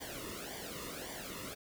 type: noise with flanger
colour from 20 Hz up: pink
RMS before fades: -44 dBFS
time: 0-1.55 s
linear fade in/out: 20 ms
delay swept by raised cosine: 0.75 to 1.3 ms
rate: 1.8 Hz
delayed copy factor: -0.75
effects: none